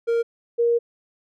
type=tone pair in turn; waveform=triangle / sine; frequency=465.2 / 470.3 Hz; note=A#4 / A#4; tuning=-4 / +15 cents; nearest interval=unison; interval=19 cents; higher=second; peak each=-16 dBFS; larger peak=neither; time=0.07-0.23 / 0.58-0.79 s; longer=second; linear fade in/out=20 ms; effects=none